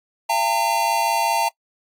square tone cluster, 678 / 805 / 910 Hz, E5 / G5 / A#5, +49 / +46 / -42 cents, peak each -26 / -25 / -20 dBFS, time 0.29-1.49 s, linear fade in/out 10 ms, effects noise-tail reverb RT60 0.1 s tail -25 dB re dry + AAC 64 kbps

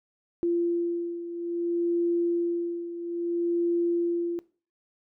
sine beating tone pair, 343.2 / 343.8 Hz, F4 / F4, -30 / -27 cents, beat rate 0.6 Hz, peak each -26 / -31 dBFS, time 0.43-4.39 s, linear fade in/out 0 ms, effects noise-tail reverb RT60 0.4 s tail -20 dB re dry

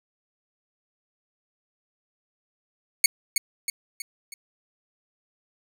10% pulse tone with echo, 2217 Hz, C#7, in tune, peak -4 dBFS, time 3.04-3.06 s, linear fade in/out 2 ms, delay 320 ms, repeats 4, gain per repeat -6 dB, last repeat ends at 4.34 s, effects none

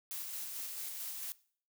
blue noise with tremolo, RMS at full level -41 dBFS, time 0.11-1.32 s, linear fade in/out 0 ms, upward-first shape square, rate 4.5 Hz, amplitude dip 25%, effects noise-tail reverb RT60 0.5 s tail -20 dB re dry

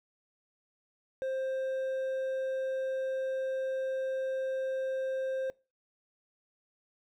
triangle tone with hard clipping, 527 Hz, C5, 12 cents sharp, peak -32 dBFS, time 1.22-5.5 s, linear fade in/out 0 ms, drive 7 dB, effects noise-tail reverb RT60 0.3 s tail -23 dB re dry

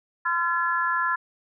harmonic tone, 341.6 Hz, F4, 38 cents flat, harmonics 3 / 4 / 5, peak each -26 / -26 / -26 dBFS, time 0.25-1.16 s, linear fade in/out 10 ms, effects none

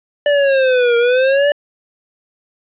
square linear two-way sweep, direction down then up, 587.3 to 467.1 to 587.3 Hz, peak -11 dBFS, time 0.26-1.52 s, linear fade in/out 2 ms, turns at 0.97 s, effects resampled to 8000 Hz + 8-bit

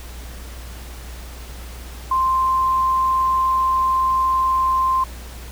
sine tone, 1046.5 Hz, C6, in tune, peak -15 dBFS, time 2.11-5.04 s, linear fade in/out 5 ms, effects added 60 Hz sine -33 dBFS peak until 5.51 s + pink hiss -40 dBFS RMS until 5.51 s

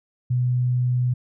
sine tone, 124.5 Hz, B2, 14 cents sharp, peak -18 dBFS, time 0.3-1.14 s, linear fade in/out 10 ms, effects none

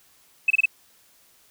sine tone bursts, 2593 Hz, E7, 29 cents flat, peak -13 dBFS, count 4, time 0.48-0.657 s, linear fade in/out 5 ms, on 24 ms, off 27 ms, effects tanh soft clip ceiling -9 dBFS + white hiss -58 dBFS RMS until 1.5 s

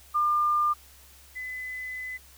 sine tone pair in turn, 1200 / 2013 Hz, D6 / B6, +37 / +33 cents, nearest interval major sixth, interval 896 cents, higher second, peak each -21 / -33 dBFS, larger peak first, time 0.14-0.74 / 1.35-2.18 s, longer second, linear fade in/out 20 ms, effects added 67 Hz sine -55 dBFS peak until 2.37 s + white hiss -54 dBFS RMS until 2.37 s

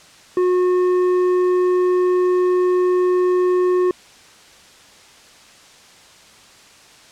sine tone with tanh clipping, 362.8 Hz, F#4, 34 cents flat, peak -15 dBFS, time 0.37-3.91 s, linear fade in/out 2 ms, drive 8 dB, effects white hiss -46 dBFS RMS until 7.11 s + low-pass 7000 Hz 12 dB/octave

